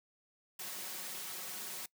white noise with comb filter, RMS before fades -43 dBFS, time 0.59-1.86 s, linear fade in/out 5 ms, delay 5.4 ms, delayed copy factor +0.75, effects noise-tail reverb RT60 0.1 s tail -22 dB re dry + high-pass 150 Hz 12 dB/octave

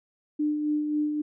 sine tone with tremolo, 299.7 Hz, D4, 35 cents sharp, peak -22 dBFS, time 0.39-1.22 s, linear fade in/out 10 ms, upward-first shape sine, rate 3.7 Hz, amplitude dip 40%, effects none

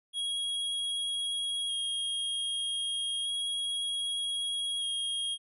square tone with vibrato, 3280 Hz, G#7, 22 cents flat, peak -31 dBFS, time 0.13-5.38 s, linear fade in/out 50 ms, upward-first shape square, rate 0.32 Hz, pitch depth 12 cents each way, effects resampled to 32000 Hz

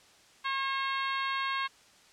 harmonic tone, 540 Hz, C#5, 45 cents flat, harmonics 2 / 3 / 4 / 5 / 6 / 7 / 8, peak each -32 / -36 / -38 / -40 / -42 / -43 / -44 dBFS, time 0.44-1.68 s, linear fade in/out 20 ms, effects white hiss -59 dBFS RMS until 2.12 s + low-pass 7000 Hz 12 dB/octave

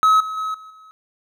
triangle tone with level steps, 1282 Hz, E6, 49 cents flat, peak -9 / -23 / -20 / -36 / -41 dBFS, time 0.03-0.91 s, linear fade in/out 0 ms, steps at 0.2 / 0.37 / 0.54 / 0.7 s, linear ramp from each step 5 ms, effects none

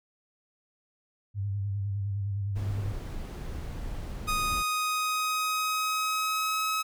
sine tone with vibrato, 99.9 Hz, G2, 33 cents sharp, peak -28 dBFS, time 1.34-2.95 s, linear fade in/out 50 ms, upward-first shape square, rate 9.8 Hz, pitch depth 38 cents each way
brown noise, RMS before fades -36 dBFS, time 2.55-4.63 s, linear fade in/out 20 ms
sawtooth tone with pitch glide, 1244.5 to 1280.2 Hz, D#6 to D#6, 0 to +49 cents, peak -23 dBFS, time 4.27-6.83 s, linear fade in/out 20 ms, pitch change +49 cents, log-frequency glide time 4.56-6.61 s
effects none

